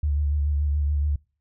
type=tone with vibrato; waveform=sine; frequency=73 Hz; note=D2; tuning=10 cents flat; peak=-20 dBFS; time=0.03-1.16 s; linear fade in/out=5 ms; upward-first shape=sine; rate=7 Hz; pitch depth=39 cents each way; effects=noise-tail reverb RT60 0.4 s tail -26 dB re dry